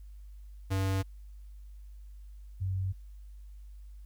square / sine tone pair in turn, 96.1 / 94.61 Hz, G2 / F#2, -34 / +39 cents, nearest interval unison, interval 27 cents, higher first, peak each -28 / -29 dBFS, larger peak first, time 0.7-1.03 / 2.6-2.93 s, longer neither, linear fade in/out 20 ms, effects added 50 Hz sine -45 dBFS peak until 4.05 s + white hiss -73 dBFS RMS until 4.05 s

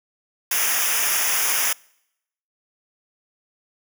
white noise with comb filter, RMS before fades -21 dBFS, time 0.51-1.73 s, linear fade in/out 5 ms, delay 0.24 ms, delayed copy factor -1, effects noise-tail reverb RT60 0.8 s tail -26 dB re dry

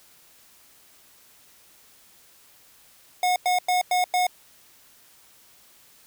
square tone bursts, 726 Hz, F#5, 33 cents flat, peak -20 dBFS, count 5, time 3.23-4.268 s, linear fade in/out 2 ms, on 130 ms, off 97 ms, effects white hiss -55 dBFS RMS until 6.06 s

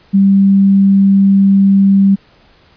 sine tone, 196.1 Hz, G3, 1 cent sharp, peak -5 dBFS, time 0.13-2.16 s, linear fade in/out 20 ms, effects pink hiss -48 dBFS RMS until 2.76 s + resampled to 11025 Hz

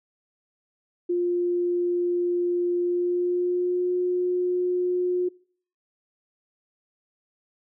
sine tone with pitch glide, 351.7 to 359.7 Hz, F4 to F#4, +12 to -49 cents, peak -21 dBFS, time 1.09-5.29 s, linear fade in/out 10 ms, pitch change +39 cents, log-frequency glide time 2.81-3.92 s, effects noise-tail reverb RT60 0.5 s tail -24 dB re dry

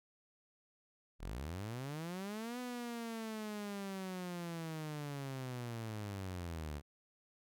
sawtooth linear two-way sweep, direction up then down, 34.75 to 250 to 70.5 Hz, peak -37 dBFS, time 1.19-6.82 s, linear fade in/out 50 ms, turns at 2.59 s, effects none

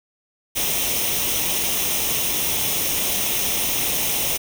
white noise with comb filter, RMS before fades -22 dBFS, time 0.55-4.38 s, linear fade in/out 20 ms, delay 0.33 ms, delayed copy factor +0.6, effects none

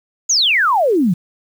sine exponential sweep, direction down, 6940 to 160 Hz, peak -11 dBFS, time 0.29-1.14 s, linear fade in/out 10 ms, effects 7-bit

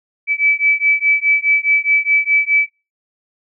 sine beating tone pair, 2300 / 2304.8 Hz, D7 / D7, -37 / -33 cents, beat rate 4.8 Hz, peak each -15 dBFS, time 0.27-2.69 s, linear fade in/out 50 ms, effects noise-tail reverb RT60 0.3 s tail -24 dB re dry

